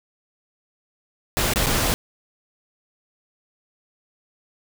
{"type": "noise with dropouts", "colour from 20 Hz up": "pink", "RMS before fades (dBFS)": -21, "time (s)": [1.37, 1.94], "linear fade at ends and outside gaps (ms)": 0, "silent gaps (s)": [[1.536, 1.559], [1.661, 1.667]], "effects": []}